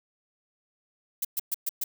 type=noise bursts; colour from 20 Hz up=violet; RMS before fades=-28 dBFS; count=5; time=1.22-1.84 s; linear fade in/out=5 ms; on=28 ms; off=120 ms; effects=none